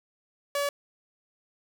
sawtooth tone, 570 Hz, C#5, 48 cents sharp, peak -22 dBFS, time 0.55-0.69 s, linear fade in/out 2 ms, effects none

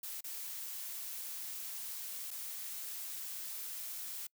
blue noise with dropouts, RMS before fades -43 dBFS, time 0.03-4.27 s, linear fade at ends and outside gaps 5 ms, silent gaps 0.208-0.241 / 2.307-2.311 s, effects noise-tail reverb RT60 0.1 s tail -26 dB re dry

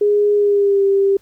sine tone with pitch glide, 413.1 to 394 Hz, G#4 to G4, -9 to +9 cents, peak -11 dBFS, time 0.01-1.17 s, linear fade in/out 5 ms, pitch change -82 cents, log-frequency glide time 0.35-0.84 s, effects pink hiss -56 dBFS RMS until 1.21 s

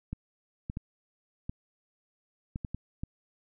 clicks, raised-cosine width 5 ms, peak -22 dBFS, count 8, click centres 0.13 / 0.699 / 0.771 / 1.495 / 2.559 / 2.648 / 2.746 / 3.035 s, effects none

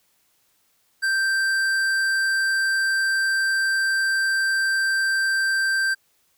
sine tone with tanh clipping, 1568 Hz, G6, in tune, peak -21 dBFS, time 1.02-5.95 s, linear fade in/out 20 ms, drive 14 dB, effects white hiss -65 dBFS RMS until 6.37 s

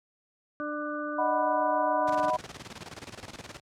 harmonic tone, 297.5 Hz, D4, 22 cents sharp, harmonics 1 / 2 / 4 / 5, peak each -35 / -36 / -37 / -38 dBFS, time 0.6-2.3 s, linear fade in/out 0 ms
sine chord, B major, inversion first, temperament equal, 622.3 / 740 / 987.8 Hz, D#5 / F#5 / B5, 0 / 0 / 0 cents, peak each -29 / -31 / -27 dBFS, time 1.18-2.37 s, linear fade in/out 10 ms
pink noise with tremolo, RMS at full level -40 dBFS, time 2.07-3.6 s, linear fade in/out 10 ms, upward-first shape square, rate 19 Hz, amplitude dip 75%
effects high-pass 80 Hz 12 dB/octave + low-pass 7000 Hz 12 dB/octave

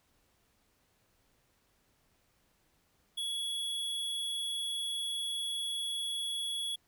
square tone, 3365 Hz, G#7, 22 cents sharp, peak -34 dBFS, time 3.17-6.76 s, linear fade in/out 10 ms, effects pink hiss -72 dBFS RMS until 6.87 s

